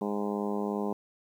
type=harmonic tone; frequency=102.8 Hz; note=G#2; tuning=17 cents flat; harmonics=2 / 3 / 4 / 5 / 6 / 7 / 8 / 9 / 10; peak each=-32 / -38 / -34 / -40 / -42 / -43 / -41 / -43 / -44 dBFS; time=0.01-0.93 s; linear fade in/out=5 ms; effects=10-bit